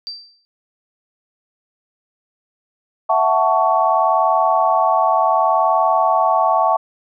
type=tone with exponential decay; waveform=sine; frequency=4676 Hz; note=D8; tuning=8 cents flat; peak=-23 dBFS; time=0.07-0.45 s; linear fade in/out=0 ms; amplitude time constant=82 ms
type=chord; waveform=sine; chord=F# minor seventh; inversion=third; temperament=equal with one note detuned; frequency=659.3 / 740 / 880 / 1119.7 Hz; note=E5 / F#5 / A5 / C#6; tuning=0 / 0 / 0 / +17 cents; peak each=-18 dBFS; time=3.09-6.77 s; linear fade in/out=10 ms
effects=none